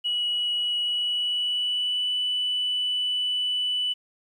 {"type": "tone with pitch glide", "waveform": "sine", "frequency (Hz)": [2924, 2980], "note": ["F#7", "F#7"], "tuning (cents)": [-21, 12], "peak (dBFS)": -22, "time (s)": [0.04, 3.94], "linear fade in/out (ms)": 20, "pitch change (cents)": 33, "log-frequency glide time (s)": [0.78, 2.16], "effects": ["tanh soft clip ceiling -19 dBFS", "10-bit"]}